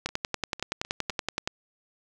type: two click trains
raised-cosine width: 0.2 ms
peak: -22 / -10 dBFS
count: 5 / 16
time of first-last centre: 0.09-1.103 / 0.06-1.475 s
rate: 3.95 / 10.6 Hz
effects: none